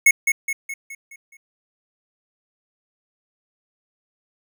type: tone with echo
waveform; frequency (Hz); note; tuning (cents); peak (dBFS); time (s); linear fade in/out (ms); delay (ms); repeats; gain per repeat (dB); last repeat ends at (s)
square; 2187; C#7; -24; -10; 0.06-0.11; 5; 210; 6; -6; 1.37
effects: none